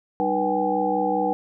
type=tone cluster; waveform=sine; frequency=196.1 / 306.4 / 486.9 / 766 / 831 Hz; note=G3 / D#4 / B4 / G5 / G#5; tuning=+1 / -27 / -25 / -40 / +1 cents; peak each=-30 / -27 / -25 / -24 / -28 dBFS; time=0.2-1.33 s; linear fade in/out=0 ms; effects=none